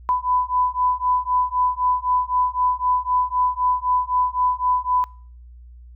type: beating tone pair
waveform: sine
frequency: 997 / 1000.9 Hz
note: B5 / B5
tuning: +16 / +23 cents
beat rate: 3.9 Hz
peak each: -21 / -21 dBFS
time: 0.09-5.04 s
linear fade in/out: 0 ms
effects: noise-tail reverb RT60 0.5 s tail -25 dB re dry + added 60 Hz sine -40 dBFS peak until 5.95 s